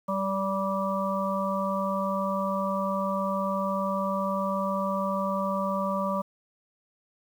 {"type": "harmonic tone with a mistuned harmonic", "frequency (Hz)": 194.8, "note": "G3", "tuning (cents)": -11, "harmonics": [1, 3, 5, 6], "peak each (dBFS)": [-30, -30, -33, -31], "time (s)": [0.08, 6.22], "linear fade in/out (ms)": 10, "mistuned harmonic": 3, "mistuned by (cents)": -17, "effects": ["9-bit"]}